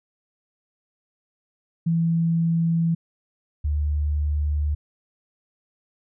sine tone pair in turn, 166.1 / 74.15 Hz, E3 / D2, +13 / +17 cents, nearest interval octave + major second, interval 1396 cents, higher first, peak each -18 / -20 dBFS, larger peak first, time 1.86-2.95 / 3.64-4.75 s, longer second, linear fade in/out 10 ms, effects none

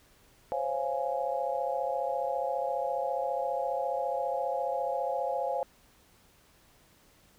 sine chord, Db major seventh, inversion third, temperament just, 519.7 / 554.4 / 693 / 831.5 Hz, C5 / Db5 / F5 / Ab5, -12 / 0 / -14 / +2 cents, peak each -34 dBFS, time 0.52-5.63 s, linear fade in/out 0 ms, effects pink hiss -62 dBFS RMS until 7.38 s

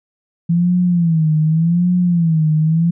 sine tone with vibrato, 166.6 Hz, E3, 19 cents sharp, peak -11 dBFS, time 0.49-2.91 s, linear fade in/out 10 ms, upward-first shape sine, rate 0.86 Hz, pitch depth 130 cents each way, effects none

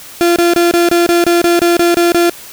35% pulse tone bursts, 344.4 Hz, F4, 24 cents flat, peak -6 dBFS, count 12, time 0.21-2.296 s, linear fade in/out 0 ms, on 150 ms, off 26 ms, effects white hiss -33 dBFS RMS until 2.52 s

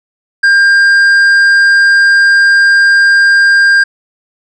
triangle tone with tanh clipping, 1600 Hz, G6, 35 cents sharp, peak -5 dBFS, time 0.43-3.84 s, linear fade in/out 10 ms, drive 10 dB, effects none

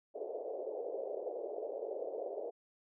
pink band-pass noise, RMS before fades -41 dBFS, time 0.14-2.51 s, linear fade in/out 20 ms, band 400 to 640 Hz, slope 48 dB/octave, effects none

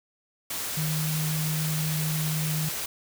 sine tone in noise, 155.56 Hz, D#3, in tune, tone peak -26 dBFS, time 0.77-2.69 s, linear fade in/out 5 ms, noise white, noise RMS -32 dBFS, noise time 0.5-2.86 s, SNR +3 dB, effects none

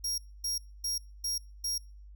sawtooth tone bursts, 5600 Hz, F8, 4 cents sharp, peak -28 dBFS, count 5, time 0.04-1.78 s, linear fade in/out 5 ms, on 140 ms, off 260 ms, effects noise-tail reverb RT60 0.4 s tail -23 dB re dry + added 50 Hz sine -47 dBFS peak until 2.15 s

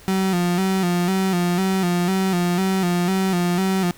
35% pulse tone with vibrato, 183 Hz, F#3, 19 cents flat, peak -16 dBFS, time 0.08-3.91 s, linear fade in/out 0 ms, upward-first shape square, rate 2 Hz, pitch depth 69 cents each way, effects pink hiss -46 dBFS RMS until 3.97 s

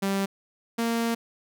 sawtooth tone pair in turn, 196 / 231.2 Hz, G3 / A#3, 0 / -14 cents, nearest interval minor third, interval 286 cents, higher second, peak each -20 dBFS, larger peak neither, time 0.02-0.26 / 0.78-1.15 s, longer second, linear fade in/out 10 ms, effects none

